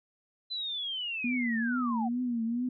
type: linear sweep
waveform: sine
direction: down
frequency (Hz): 4052 to 698.5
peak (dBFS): -32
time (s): 0.5-2.09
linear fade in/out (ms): 20
type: tone with vibrato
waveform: sine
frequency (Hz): 238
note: A#3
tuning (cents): +36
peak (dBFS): -28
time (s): 1.24-2.69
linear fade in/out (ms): 5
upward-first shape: triangle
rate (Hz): 2.3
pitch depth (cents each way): 110
effects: none